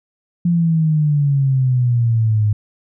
sine exponential sweep, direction down, 174.61 to 103.83 Hz, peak -12 dBFS, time 0.45-2.53 s, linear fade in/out 5 ms, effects none

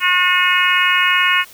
harmonic tone, 361.6 Hz, F#4, 40 cents flat, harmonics 3 / 4 / 5 / 6 / 7 / 8, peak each -19 / -19 / -19 / -19 / -19 / -19 dBFS, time 0-1.45 s, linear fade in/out 50 ms, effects white hiss -42 dBFS RMS until 1.53 s

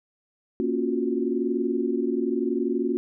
sine chord, Gb major seventh, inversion first, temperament equal with one note detuned, 235.8 / 277.2 / 349.2 / 370 Hz, Bb3 / Db4 / F4 / Gb4, +20 / 0 / 0 / 0 cents, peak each -28 dBFS, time 0.6-2.97 s, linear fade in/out 0 ms, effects none

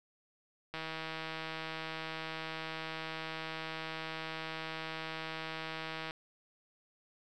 click train, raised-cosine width 0.3 ms, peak -24 dBFS, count 860, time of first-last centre 0.74-6.109 s, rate 160 Hz, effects none

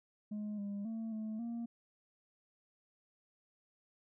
sine tone with pitch steps, 209.9 / 201.9 / 224.4 / 217.5 / 233.7 Hz, G#3 / G#3 / A3 / A3 / A#3, +19 / -49 / +34 / -20 / +5 cents, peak -35 dBFS, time 0.31-1.66 s, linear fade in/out 10 ms, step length 270 ms, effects tanh soft clip ceiling -37 dBFS

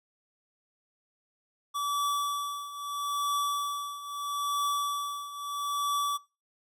square tone with tremolo, 1151 Hz, D6, 35 cents flat, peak -26 dBFS, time 1.74-6.18 s, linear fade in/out 20 ms, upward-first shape triangle, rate 0.77 Hz, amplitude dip 80%, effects noise-tail reverb RT60 0.3 s tail -22 dB re dry + resampled to 32000 Hz

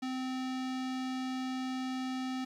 square tone with low-pass filter, 258.5 Hz, C4, 21 cents flat, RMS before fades -36 dBFS, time 0.02-2.45 s, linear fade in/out 10 ms, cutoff 5200 Hz, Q 1.1, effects 10-bit

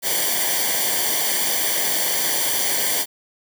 white noise with comb filter, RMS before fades -21 dBFS, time 0.02-3.06 s, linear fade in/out 50 ms, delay 0.76 ms, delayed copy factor -0.8, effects none

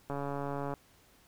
click train, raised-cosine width 1 ms, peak -23 dBFS, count 91, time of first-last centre 0.1-0.738 s, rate 141 Hz, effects pink hiss -63 dBFS RMS until 1.27 s

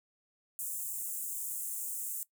pink high-pass noise, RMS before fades -38 dBFS, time 0.59-2.23 s, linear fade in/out 0 ms, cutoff 7400 Hz, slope 48 dB/octave, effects noise-tail reverb RT60 0.1 s tail -19 dB re dry

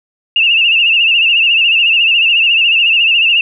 sine tone with vibrato, 2733 Hz, F7, 38 cents flat, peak -7 dBFS, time 0.36-3.41 s, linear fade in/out 2 ms, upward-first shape sine, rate 14 Hz, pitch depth 82 cents each way, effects none

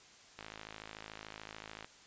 click train, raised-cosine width 0.3 ms, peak -29 dBFS, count 79, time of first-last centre 0.39-1.845 s, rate 53.6 Hz, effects white hiss -59 dBFS RMS until 2.06 s + resampled to 16000 Hz

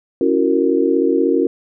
sine chord, F# dominant seventh, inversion second, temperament just, 277.5 / 333 / 370 / 462.5 Hz, C#4 / E4 / F#4 / A#4, +2 / +18 / 0 / -14 cents, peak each -18 dBFS, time 0.21-1.47 s, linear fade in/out 2 ms, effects none

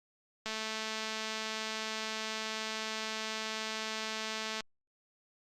click train, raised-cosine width 0.2 ms, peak -20 dBFS, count 909, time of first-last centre 0.46-4.606 s, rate 219 Hz, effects Opus 48 kbps

